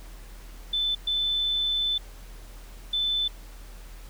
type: tone bursts at uneven times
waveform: sine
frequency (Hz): 3519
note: A7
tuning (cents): 0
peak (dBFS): -23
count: 3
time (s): 0.73-0.95 / 1.07-1.98 / 2.93-3.28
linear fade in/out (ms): 5
effects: added 40 Hz sine -41 dBFS peak until 4.09 s + pink hiss -51 dBFS RMS until 4.09 s